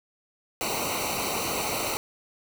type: noise with comb filter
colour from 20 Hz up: pink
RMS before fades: -29 dBFS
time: 0.61-1.97 s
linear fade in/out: 0 ms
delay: 0.59 ms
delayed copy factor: -0.9
effects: none